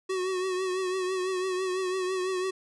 square tone with vibrato, 372 Hz, F#4, 9 cents sharp, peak -28 dBFS, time 0.09-2.51 s, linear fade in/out 10 ms, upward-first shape triangle, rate 6 Hz, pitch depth 52 cents each way, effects resampled to 22050 Hz

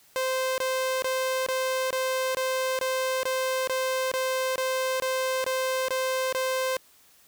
sawtooth tone bursts, 520 Hz, C5, 11 cents flat, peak -21 dBFS, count 15, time 0.16-6.768 s, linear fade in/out 0 ms, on 420 ms, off 22 ms, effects white hiss -58 dBFS RMS until 7.27 s

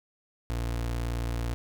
30% pulse tone, 58.3 Hz, A#1, 1 cent sharp, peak -26 dBFS, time 0.5-1.54 s, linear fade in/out 0 ms, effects none

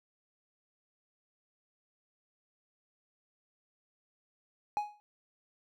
triangle tone with exponential decay, 834 Hz, G#5, 7 cents sharp, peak -24 dBFS, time 4.77-5 s, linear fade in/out 0 ms, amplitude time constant 49 ms, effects none

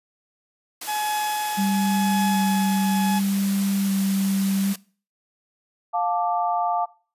white high-pass noise, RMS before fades -33 dBFS, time 0.81-4.76 s, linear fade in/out 5 ms, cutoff 270 Hz, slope 12 dB/octave
40% pulse tone with tremolo, 847 Hz, G#5, 34 cents sharp, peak -22 dBFS, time 0.87-3.2 s, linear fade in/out 20 ms, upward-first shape triangle, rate 0.91 Hz, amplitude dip 40%
sine tone with vibrato, 196 Hz, G3, in tune, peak -20 dBFS, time 1.57-4.74 s, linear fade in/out 20 ms, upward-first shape square, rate 0.65 Hz, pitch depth 10 cents each way
sine chord, D minor, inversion first, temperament just, 704.8 / 881 / 1174.7 Hz, F5 / A5 / D6, +16 / +2 / 0 cents, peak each -23 / -25 / -28 dBFS, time 5.93-6.86 s, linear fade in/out 20 ms
effects noise-tail reverb RT60 0.4 s tail -21 dB re dry + resampled to 32000 Hz

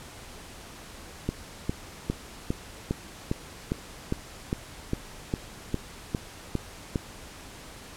click train, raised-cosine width 3 ms, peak -13 dBFS, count 15, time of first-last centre 1.29-6.958 s, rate 2.47 Hz, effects pink hiss -45 dBFS RMS until 7.96 s + low-pass 11000 Hz 12 dB/octave

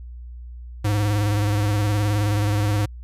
square tone with vibrato, 103.83 Hz, G#2, in tune, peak -19 dBFS, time 0.84-2.86 s, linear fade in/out 10 ms, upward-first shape square, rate 19 Hz, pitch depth 38 cents each way, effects added 60 Hz sine -34 dBFS peak until 3.03 s + resampled to 32000 Hz

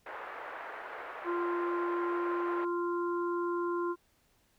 white band-pass noise, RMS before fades -43 dBFS, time 0.06-2.65 s, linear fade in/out 5 ms, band 430 to 1700 Hz, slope 24 dB/octave
harmonic tone, 347.6 Hz, F4, 8 cents flat, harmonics 1 / 3 / 4, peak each -31 / -36 / -43 dBFS, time 1.24-3.96 s, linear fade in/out 50 ms
effects pink hiss -70 dBFS RMS until 4.58 s

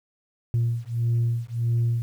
sine beating tone pair, 116.54 / 118.14 Hz, A#2 / A#2, 0 / +24 cents, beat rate 1.6 Hz, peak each -23 dBFS, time 0.54-2.02 s, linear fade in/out 0 ms, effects tanh soft clip ceiling -17 dBFS + 9-bit

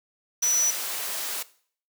sine tone in noise, 5920 Hz, F#8, in tune, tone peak -20 dBFS, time 0.42-0.71 s, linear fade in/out 10 ms, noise white, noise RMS -31 dBFS, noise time 0.42-1.43 s, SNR +8 dB, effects noise-tail reverb RT60 0.5 s tail -18 dB re dry + high-pass 400 Hz 12 dB/octave

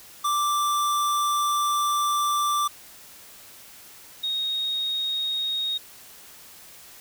square / sine tone pair in turn, 1175 / 3739 Hz, D6 / A#7, +1 / +4 cents, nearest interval octave + minor sixth, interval 2003 cents, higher second, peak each -22 / -24 dBFS, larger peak first, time 0.24-2.68 / 4.23-5.78 s, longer first, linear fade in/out 10 ms, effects white hiss -47 dBFS RMS until 7 s

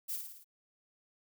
violet noise with echo, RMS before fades -37 dBFS, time 0.08-0.17 s, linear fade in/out 20 ms, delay 55 ms, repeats 5, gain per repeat -4 dB, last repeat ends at 0.445 s, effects none

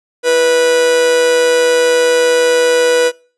45% pulse tone with amplitude modulation, 490.6 Hz, B4, 12 cents flat, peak -7 dBFS, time 0.23-3.12 s, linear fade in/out 50 ms, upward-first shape sine, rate 155 Hz, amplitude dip 40%, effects noise-tail reverb RT60 0.4 s tail -24 dB re dry + resampled to 24000 Hz

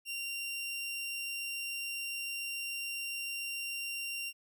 sawtooth tone, 2767 Hz, F7, 17 cents flat, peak -33 dBFS, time 0.05-4.33 s, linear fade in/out 50 ms, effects none

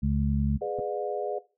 harmonic tone, 70.6 Hz, C#2, 32 cents sharp, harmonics 1 / 2 / 3, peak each -27 / -27 / -27 dBFS, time 0.02-0.58 s, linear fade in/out 20 ms
sine chord, G# diminished seventh, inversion none, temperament just, 415.3 / 498.4 / 598 / 717.6 Hz, G#4 / B4 / D5 / F5, 0 / +16 / +31 / +47 cents, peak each -32 / -34 / -34 / -36 dBFS, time 0.61-1.39 s, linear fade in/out 10 ms
clicks, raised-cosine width 2 ms, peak -26 dBFS, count 2, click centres 0.787 / 0.795 s
effects noise-tail reverb RT60 0.3 s tail -18 dB re dry

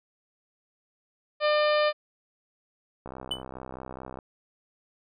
harmonic tone, 600 Hz, D5, 37 cents sharp, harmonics 1 / 2 / 3 / 4 / 5 / 6 / 7 / 8, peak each -22 / -28 / -32 / -34 / -36 / -38 / -39 / -40 dBFS, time 1.4-1.93 s, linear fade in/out 50 ms
click train, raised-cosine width 1 ms, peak -25 dBFS, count 74, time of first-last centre 3.06-4.188 s, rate 64.7 Hz
triangle tone with exponential decay, 3000 Hz, F#7, 23 cents sharp, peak -22 dBFS, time 3.31-3.43 s, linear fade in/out 5 ms, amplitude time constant 24 ms
effects none

